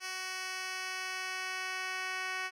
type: tone with band-pass filter sweep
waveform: 10% pulse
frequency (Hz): 373.2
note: F#4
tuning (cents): +15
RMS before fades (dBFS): -38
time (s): 0-2.51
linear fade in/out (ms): 50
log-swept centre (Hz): 4300 to 2500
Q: 0.88
effects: none